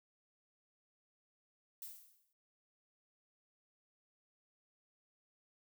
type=noise with exponential decay; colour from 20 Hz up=violet; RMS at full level=-45 dBFS; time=1.82-2.33 s; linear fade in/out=1 ms; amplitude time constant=110 ms; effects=noise-tail reverb RT60 0.1 s tail -25 dB re dry